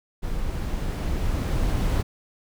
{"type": "noise with level ramp", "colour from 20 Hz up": "brown", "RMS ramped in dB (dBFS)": [-29, -21], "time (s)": [0.22, 2.03], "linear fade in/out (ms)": 20, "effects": []}